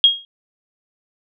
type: tone with exponential decay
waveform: sine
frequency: 3266 Hz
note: G#7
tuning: 30 cents flat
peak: -4 dBFS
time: 0.04-0.25 s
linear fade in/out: 1 ms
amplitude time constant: 44 ms
effects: none